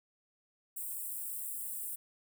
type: high-pass noise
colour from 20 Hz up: white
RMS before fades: -40 dBFS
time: 0.76-1.96 s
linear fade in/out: 10 ms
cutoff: 7800 Hz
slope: 96 dB/octave
effects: none